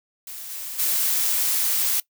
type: noise with level steps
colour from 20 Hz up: blue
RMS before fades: -36 / -33 / -22 dBFS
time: 0.27-2 s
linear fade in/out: 2 ms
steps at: 0.49 / 0.78 s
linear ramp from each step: 20 ms
effects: noise-tail reverb RT60 0.1 s tail -21 dB re dry